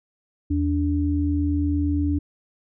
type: tone pair together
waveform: sine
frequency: 81.4 / 290.1 Hz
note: E2 / D4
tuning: -21 / -21 cents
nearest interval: octave + minor seventh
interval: 2200 cents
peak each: -22 dBFS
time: 0.5-2.19 s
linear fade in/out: 10 ms
effects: none